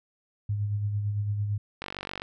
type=tone with tremolo; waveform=sine; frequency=103.2 Hz; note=G#2; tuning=10 cents flat; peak=-24 dBFS; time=0.49-1.58 s; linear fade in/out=5 ms; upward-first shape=sine; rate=8.9 Hz; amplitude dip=40%
type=click train; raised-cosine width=0.3 ms; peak=-18 dBFS; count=20; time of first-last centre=1.82-2.219 s; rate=47.6 Hz
effects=none